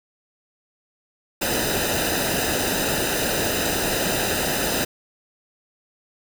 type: noise with comb filter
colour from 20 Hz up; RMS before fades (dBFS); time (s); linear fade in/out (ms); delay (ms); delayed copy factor
pink; -23; 1.41-4.85; 10; 0.9; -0.7
effects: none